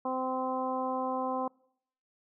harmonic tone, 258.7 Hz, C4, 19 cents flat, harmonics 1 / 2 / 3 / 4 / 5, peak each -36 / -35 / -35 / -35 / -47 dBFS, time 0.05-1.48 s, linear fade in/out 5 ms, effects noise-tail reverb RT60 0.7 s tail -25 dB re dry

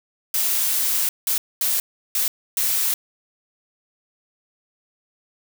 blue noise bursts at uneven times, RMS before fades -21 dBFS, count 5, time 0.34-1.09 / 1.27-1.38 / 1.61-1.8 / 2.15-2.28 / 2.57-2.94 s, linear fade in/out 2 ms, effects none

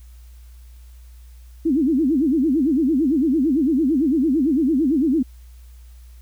sine tone with vibrato, 288.7 Hz, D4, 30 cents flat, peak -15 dBFS, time 1.65-5.23 s, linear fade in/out 10 ms, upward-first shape sine, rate 8.9 Hz, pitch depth 260 cents each way, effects added 60 Hz sine -40 dBFS peak until 6.21 s + white hiss -58 dBFS RMS until 6.21 s

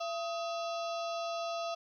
harmonic tone with a mistuned harmonic, 676 Hz, E5, 43 cents sharp, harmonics 1 / 2 / 4 / 5 / 6 / 7 / 8 / 9, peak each -35 / -41 / -47 / -49 / -51 / -52 / -53 / -54 dBFS, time 0-1.75 s, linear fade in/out 10 ms, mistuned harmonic 2, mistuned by -120 cents, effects 12-bit

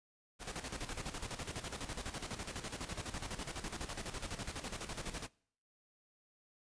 pink noise with tremolo, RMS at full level -41 dBFS, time 0.39-5.29 s, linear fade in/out 50 ms, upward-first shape square, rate 12 Hz, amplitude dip 65%, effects noise-tail reverb RT60 0.6 s tail -25 dB re dry + resampled to 22050 Hz

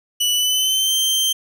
sawtooth tone with pitch glide, 2960 to 3136 Hz, F#7 to G7, 0 to 0 cents, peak -13 dBFS, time 0.2-1.33 s, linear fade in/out 10 ms, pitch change +100 cents, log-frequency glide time 0.33-0.95 s, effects none

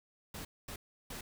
pink noise bursts at uneven times, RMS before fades -44 dBFS, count 3, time 0.34-0.45 / 0.68-0.76 / 1.1-1.21 s, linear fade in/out 5 ms, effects none

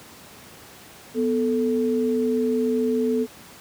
sine tone pair together, 246.9 / 440 Hz, B3 / A4, 0 / 0 cents, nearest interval minor seventh, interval 1000 cents, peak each -22 dBFS, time 1.14-3.27 s, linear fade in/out 50 ms, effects pink hiss -45 dBFS RMS until 3.6 s + high-pass 100 Hz 12 dB/octave

